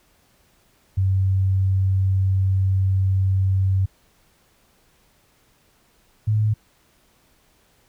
sine tone pair in turn, 95.5 / 107.2 Hz, G2 / A2, -45 / -45 cents, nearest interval major second, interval 200 cents, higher second, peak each -16 dBFS, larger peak neither, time 0.97-3.86 / 6.27-6.54 s, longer first, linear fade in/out 10 ms, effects pink hiss -60 dBFS RMS until 7.88 s

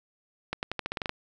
accelerating click train, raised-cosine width 0.3 ms, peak -14 dBFS, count 10, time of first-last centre 0.53-1.094 s, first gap 99 ms, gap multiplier 0.88, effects none

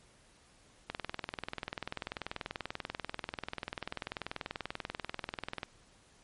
click train, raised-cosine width 0.3 ms, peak -20 dBFS, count 98, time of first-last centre 0.9-5.632 s, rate 20.5 Hz, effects pink hiss -63 dBFS RMS until 6.23 s + MP3 48 kbps

